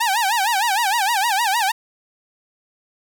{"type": "tone with vibrato", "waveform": "sawtooth", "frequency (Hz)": 855, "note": "A5", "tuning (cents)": -50, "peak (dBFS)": -13, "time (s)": [0, 1.72], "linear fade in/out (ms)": 10, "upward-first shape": "sine", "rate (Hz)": 6.5, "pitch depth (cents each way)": 210, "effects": []}